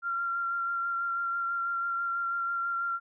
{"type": "tone with vibrato", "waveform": "sine", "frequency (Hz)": 1378, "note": "F6", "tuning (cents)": -24, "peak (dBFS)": -28, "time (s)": [0.02, 3], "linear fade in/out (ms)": 50, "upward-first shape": "sine", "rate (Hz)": 6.1, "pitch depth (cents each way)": 15, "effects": []}